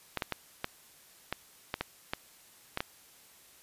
clicks, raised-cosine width 0.3 ms, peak -15 dBFS, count 10, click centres 0.173 / 0.222 / 0.323 / 0.644 / 1.326 / 1.741 / 1.81 / 2.135 / 2.774 / 2.805 s, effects white hiss -58 dBFS RMS until 3.62 s + resampled to 32000 Hz

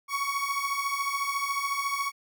30% pulse beating tone pair, 1108.7 / 1122.7 Hz, C#6 / C#6, 0 / +22 cents, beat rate 14 Hz, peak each -29 / -27 dBFS, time 0.08-2.12 s, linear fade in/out 50 ms, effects none

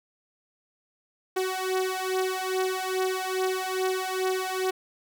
sawtooth beating tone pair, 373.2 / 375.6 Hz, F#4 / F#4, +15 / +26 cents, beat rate 2.4 Hz, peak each -25 dBFS, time 1.36-4.71 s, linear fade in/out 10 ms, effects none

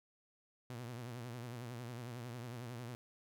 sawtooth tone with vibrato, 120.6 Hz, B2, 41 cents flat, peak -40 dBFS, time 0.7-2.95 s, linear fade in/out 0 ms, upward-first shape triangle, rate 11 Hz, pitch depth 110 cents each way, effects none

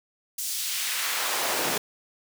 pink noise with high-pass filter sweep, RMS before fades -28 dBFS, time 0.38-1.78 s, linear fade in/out 5 ms, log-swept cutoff 6900 to 250 Hz, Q 0.86, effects none

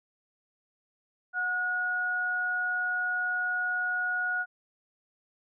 sine tone pair together, 732.2 / 1451 Hz, F#5 / F#6, -18 / -34 cents, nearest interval octave, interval 1184 cents, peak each -37 / -27 dBFS, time 1.33-4.46 s, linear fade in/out 50 ms, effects none

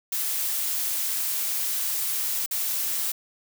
blue noise with dropouts, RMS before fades -27 dBFS, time 0.12-3.12 s, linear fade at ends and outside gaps 5 ms, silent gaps 2.462-2.51 s, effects none

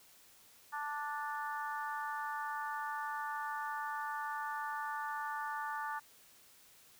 harmonic tone, 293.7 Hz, D4, in tune, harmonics 3 / 4 / 5 / 6, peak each -40 / -42 / -44 / -46 dBFS, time 0.72-6 s, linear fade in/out 20 ms, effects white hiss -62 dBFS RMS until 6.99 s

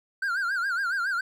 triangle tone with vibrato, 1493 Hz, F#6, 15 cents sharp, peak -23 dBFS, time 0.22-1.21 s, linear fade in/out 5 ms, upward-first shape sine, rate 7.2 Hz, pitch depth 150 cents each way, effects none

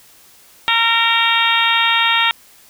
harmonic tone with a mistuned harmonic, 461.6 Hz, A#4, 17 cents flat, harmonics 2 / 3 / 4 / 5 / 6 / 7 / 8, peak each -20 / -20 / -20 / -20 / -20 / -20 / -20 dBFS, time 0.68-2.31 s, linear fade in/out 0 ms, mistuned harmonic 3, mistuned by -24 cents, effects white hiss -47 dBFS RMS until 2.69 s

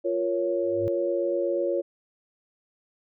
sine chord, Bb minor, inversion second, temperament equal, 349.2 / 466.2 / 554.4 Hz, F4 / Bb4 / Db5, 0 / 0 / 0 cents, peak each -27 / -31 / -26 dBFS, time 0.04-1.82 s, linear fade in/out 20 ms
sine tone with exponential growth, 102.2 Hz, G#2, 27 cents flat, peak -28 dBFS, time 0.56-0.88 s, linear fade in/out 0 ms, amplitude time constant 69 ms
effects none

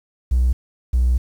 triangle tone pair in turn, 62.3 / 61.83 Hz, B1 / B1, +16 / +3 cents, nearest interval unison, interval 13 cents, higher first, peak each -10 dBFS, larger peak neither, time 0.31-0.53 / 0.93-1.18 s, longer second, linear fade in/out 10 ms, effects tanh soft clip ceiling -10 dBFS + 8-bit

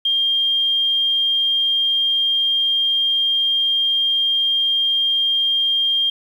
sine tone, 3206 Hz, G7, 38 cents sharp, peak -15 dBFS, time 0.05-6.1 s, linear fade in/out 5 ms, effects 8-bit

